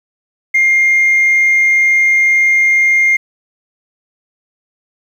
sine tone, 2117 Hz, C7, 20 cents sharp, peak -6 dBFS, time 0.54-3.17 s, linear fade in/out 10 ms, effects tanh soft clip ceiling -5 dBFS + 7-bit

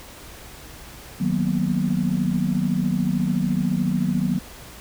sine chord, B major seventh, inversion first, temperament equal, 155.56 / 185 / 233.1 / 246.9 Hz, D#3 / F#3 / A#3 / B3, 0 / 0 / 0 / 0 cents, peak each -26 / -22 / -26 / -27 dBFS, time 1.2-4.39 s, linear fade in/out 10 ms, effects added 60 Hz sine -47 dBFS peak until 4.8 s + pink hiss -42 dBFS RMS until 4.8 s

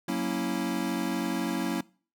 square chord, F# dominant seventh, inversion none, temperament equal, 185 / 233.1 / 277.2 / 329.6 Hz, F#3 / A#3 / C#4 / E4, 0 / 0 / 0 / 0 cents, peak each -34 dBFS, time 0.08-1.81 s, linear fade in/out 5 ms, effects noise-tail reverb RT60 0.4 s tail -22 dB re dry

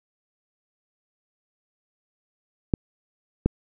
clicks, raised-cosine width 3 ms, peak -6 dBFS, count 2, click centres 2.738 / 3.46 s, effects none

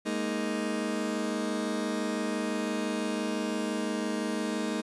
30% pulse chord, Ab suspended second, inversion none, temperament just, 207.7 / 233.6 / 311.5 Hz, Ab3 / Bb3 / Eb4, 0 / +4 / +2 cents, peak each -31 dBFS, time 0.05-4.82 s, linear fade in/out 20 ms, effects resampled to 24000 Hz + 10-bit

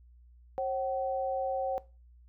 sine tone pair together, 537.4 / 760 Hz, C5 / F#5, +46 / +46 cents, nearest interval tritone, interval 600 cents, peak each -31 / -33 dBFS, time 0.58-1.78 s, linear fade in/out 0 ms, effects noise-tail reverb RT60 0.3 s tail -19 dB re dry + added 60 Hz sine -54 dBFS peak until 2.28 s

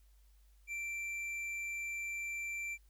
sine tone with tanh clipping, 2349 Hz, D7, in tune, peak -39 dBFS, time 0.67-2.78 s, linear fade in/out 50 ms, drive 8 dB, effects added 50 Hz sine -61 dBFS peak until 2.89 s + white hiss -75 dBFS RMS until 2.89 s

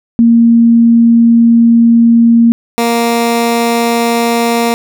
sine / 15% pulse tone pair in turn, 232.3 / 233.8 Hz, A#3 / A#3, -6 / +5 cents, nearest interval unison, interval 11 cents, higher second, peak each -3 dBFS, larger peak neither, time 0.19-2.52 / 2.78-4.74 s, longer first, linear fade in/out 0 ms, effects none

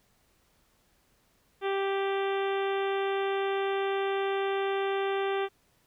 harmonic tone, 392 Hz, G4, in tune, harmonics 1 / 2 / 3 / 4 / 5 / 6 / 7 / 8 / 9, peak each -28 / -34 / -38 / -40 / -42 / -44 / -45 / -46 / -47 dBFS, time 1.61-5.49 s, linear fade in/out 50 ms, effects pink hiss -68 dBFS RMS until 5.86 s

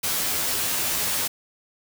white noise with comb filter, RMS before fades -25 dBFS, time 0.03-1.28 s, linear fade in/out 10 ms, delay 12 ms, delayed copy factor +0.55, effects none

